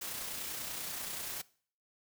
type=noise with amplitude modulation; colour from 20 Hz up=white; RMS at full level=-39 dBFS; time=0.01-1.42 s; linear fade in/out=10 ms; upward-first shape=sine; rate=30.3 Hz; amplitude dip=30%; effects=noise-tail reverb RT60 0.5 s tail -21 dB re dry